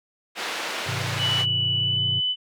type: band-pass noise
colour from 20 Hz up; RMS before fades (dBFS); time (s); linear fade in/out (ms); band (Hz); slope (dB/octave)
white; -30; 0.35-1.46; 50; 350 to 3200; 12
type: chord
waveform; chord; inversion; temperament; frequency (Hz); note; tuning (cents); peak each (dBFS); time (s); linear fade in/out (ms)
triangle; Ab augmented; none; just; 103.83 / 129.78 / 162.23; Ab2 / C3 / E3; 0 / -14 / -27; -29 / -29 / -34; 0.86-2.21; 20
type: tone with pitch glide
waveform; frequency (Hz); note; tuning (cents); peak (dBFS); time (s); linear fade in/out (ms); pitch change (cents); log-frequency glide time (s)
sine; 2960 to 3000; F#7 to F#7; 0 to +23; -21; 1.18-2.36; 50; +23; 1.76-2.02
effects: none